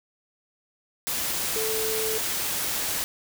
sine tone in noise, 440 Hz, A4, in tune, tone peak -28 dBFS, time 1.56-2.18 s, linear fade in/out 0 ms, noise white, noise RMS -28 dBFS, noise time 1.07-3.04 s, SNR -3 dB, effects none

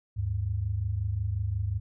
sine tone pair together, 76.4 / 101.98 Hz, D#2 / G#2, -31 / -31 cents, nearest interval perfect fourth, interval 500 cents, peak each -32 / -28 dBFS, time 0.16-1.8 s, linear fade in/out 20 ms, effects none

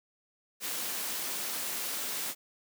white high-pass noise, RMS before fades -35 dBFS, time 0.6-2.35 s, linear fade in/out 50 ms, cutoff 170 Hz, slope 24 dB/octave, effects none

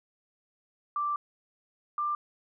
sine tone pair in turn, 1174.7 / 1187.7 Hz, D6 / D6, 0 / +19 cents, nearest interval unison, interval 19 cents, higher second, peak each -27 dBFS, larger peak neither, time 0.96-1.16 / 1.98-2.15 s, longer first, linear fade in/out 2 ms, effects none

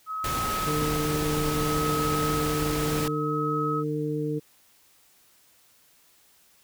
sine tone with tremolo, 1279 Hz, D#6, 47 cents sharp, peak -27 dBFS, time 0.06-3.84 s, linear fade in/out 50 ms, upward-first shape sine, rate 0.63 Hz, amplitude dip 60%
pink noise, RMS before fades -31 dBFS, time 0.24-3.08 s, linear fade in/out 2 ms
harmonic tone, 150.8 Hz, D3, 46 cents sharp, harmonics 1 / 2 / 3, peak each -30 / -30 / -30 dBFS, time 0.66-4.4 s, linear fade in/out 20 ms
effects white hiss -60 dBFS RMS until 6.63 s

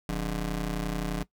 25% pulse ring-modulated tone, 111.1 Hz, A2, 17 cents sharp, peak -22 dBFS, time 0.09-1.23 s, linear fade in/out 0 ms, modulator 71.3 Hz, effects noise-tail reverb RT60 0.1 s tail -18 dB re dry

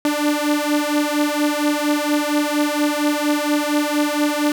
sawtooth beating tone pair, 293.7 / 298 Hz, D4 / D4, 0 / +25 cents, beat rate 4.3 Hz, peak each -16 dBFS, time 0.05-4.52 s, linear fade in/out 2 ms, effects none

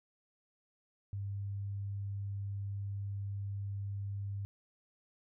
sine tone, 99.8 Hz, G2, 32 cents sharp, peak -36 dBFS, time 1.13-4.45 s, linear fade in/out 0 ms, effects none

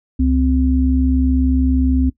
sine tone pair together, 68.46 / 258.8 Hz, C#2 / C4, -21 / -19 cents, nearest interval octave + major seventh, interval 2302 cents, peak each -15 dBFS, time 0.19-2.1 s, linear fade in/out 10 ms, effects noise-tail reverb RT60 0.1 s tail -18 dB re dry

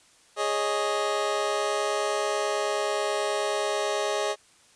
25% pulse chord, Ab suspended fourth, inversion none, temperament just, 415.3 / 553.7 / 623 Hz, Ab4 / Db5 / Eb5, 0 / -2 / +2 cents, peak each -25 / -27 / -25 dBFS, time 0.36-4.36 s, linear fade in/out 50 ms, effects white hiss -58 dBFS RMS until 4.75 s + resampled to 22050 Hz

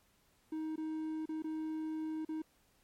triangle tone with dropouts, 314.3 Hz, D#4, 18 cents sharp, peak -34 dBFS, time 0.52-2.42 s, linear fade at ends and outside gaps 5 ms, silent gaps 0.759-0.778 / 1.257-1.29 / 1.423-1.442 / 2.25-2.289 s, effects pink hiss -71 dBFS RMS until 2.83 s + MP3 64 kbps

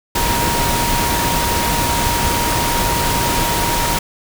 sine tone in noise, 943 Hz, A#5, 20 cents sharp, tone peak -20 dBFS, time 0.15-3.99 s, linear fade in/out 5 ms, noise pink, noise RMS -18 dBFS, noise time 0.15-3.99 s, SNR -5 dB, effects none

